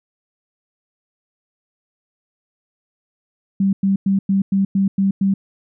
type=tone bursts; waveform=sine; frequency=195.1 Hz; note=G3; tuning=8 cents flat; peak=-13 dBFS; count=8; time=3.6-5.34 s; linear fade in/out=5 ms; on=130 ms; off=100 ms; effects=none